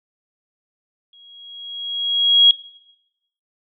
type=tone with exponential growth; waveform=sine; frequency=3300 Hz; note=G#7; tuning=12 cents flat; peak=-6 dBFS; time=1.13-2.51 s; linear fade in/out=2 ms; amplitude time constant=300 ms; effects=noise-tail reverb RT60 0.9 s tail -21 dB re dry